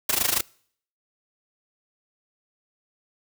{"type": "noise with amplitude modulation", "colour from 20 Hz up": "white", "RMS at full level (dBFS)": -20, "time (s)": [0.09, 0.41], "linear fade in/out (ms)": 5, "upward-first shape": "sine", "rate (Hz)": 25.9, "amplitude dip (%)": 85, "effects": ["noise-tail reverb RT60 0.6 s tail -25 dB re dry"]}